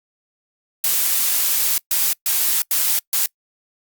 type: noise bursts at uneven times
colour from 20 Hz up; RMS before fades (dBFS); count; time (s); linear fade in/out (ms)
blue; -18; 5; 0.84-1.78 / 1.91-2.13 / 2.26-2.62 / 2.71-2.99 / 3.13-3.26; 2
effects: noise-tail reverb RT60 0.1 s tail -25 dB re dry + Opus 48 kbps